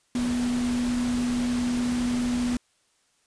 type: tone in noise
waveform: sine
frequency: 244.3 Hz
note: B3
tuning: 19 cents flat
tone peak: -23 dBFS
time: 0.15-2.57 s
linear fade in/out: 2 ms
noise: pink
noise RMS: -35 dBFS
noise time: 0.15-2.57 s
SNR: +9 dB
effects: white hiss -67 dBFS RMS until 3.26 s + resampled to 22050 Hz